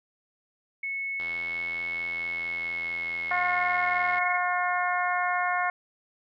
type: tone with pitch glide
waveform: sine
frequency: 2200 to 2173 Hz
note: C#7 to C#7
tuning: -14 to -35 cents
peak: -29 dBFS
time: 0.83-4.38 s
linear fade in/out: 5 ms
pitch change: -21 cents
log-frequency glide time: 1.95-3.62 s
type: click train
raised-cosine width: 0.3 ms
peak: -25 dBFS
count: 253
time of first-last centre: 1.2-4.182 s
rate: 84.5 Hz
type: harmonic tone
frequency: 358.3 Hz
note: F4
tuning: 44 cents sharp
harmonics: 2 / 3 / 4 / 5 / 6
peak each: -28 / -30 / -31 / -32 / -33 dBFS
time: 3.31-5.7 s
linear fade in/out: 2 ms
effects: none